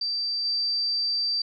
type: tone with level steps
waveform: sine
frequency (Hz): 4669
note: D8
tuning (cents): -11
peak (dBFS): -25 / -23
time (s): 0.01-1.42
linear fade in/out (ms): 5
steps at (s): 0.45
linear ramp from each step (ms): 2
effects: none